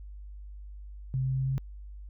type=tone with pitch steps; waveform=sine; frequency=130.9 / 131.73 / 132.57 / 133.42 Hz; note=C3 / C3 / C3 / C3; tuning=+1 / +12 / +23 / +34 cents; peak=-26 dBFS; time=1.14-1.58 s; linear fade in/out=0 ms; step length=110 ms; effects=added 50 Hz sine -41 dBFS peak until 2.09 s